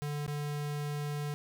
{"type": "tone with dropouts", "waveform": "square", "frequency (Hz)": 146.8, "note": "D3", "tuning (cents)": 0, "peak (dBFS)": -34, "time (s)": [0.02, 1.34], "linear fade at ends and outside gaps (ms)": 0, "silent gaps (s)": [0.264, 0.279], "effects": []}